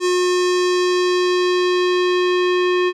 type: tone with low-pass filter sweep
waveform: square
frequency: 360.6 Hz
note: F#4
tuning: 45 cents flat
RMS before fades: -17 dBFS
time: 0-2.93 s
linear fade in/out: 50 ms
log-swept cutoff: 7100 to 2900 Hz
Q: 1.5
effects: none